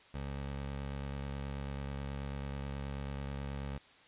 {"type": "tone with vibrato", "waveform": "20% pulse", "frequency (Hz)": 69.3, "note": "C#2", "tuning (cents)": 0, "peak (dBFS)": -33, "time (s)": [0.14, 3.78], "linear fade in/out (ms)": 5, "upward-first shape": "triangle", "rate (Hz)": 9.2, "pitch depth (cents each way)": 19, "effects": ["white hiss -60 dBFS RMS until 4.07 s", "resampled to 8000 Hz"]}